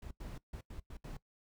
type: noise bursts at uneven times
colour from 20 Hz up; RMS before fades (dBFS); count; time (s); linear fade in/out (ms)
brown; -45; 6; 0.02-0.11 / 0.2-0.38 / 0.53-0.61 / 0.7-0.8 / 0.9-0.97 / 1.04-1.17; 5
effects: noise-tail reverb RT60 0.1 s tail -19 dB re dry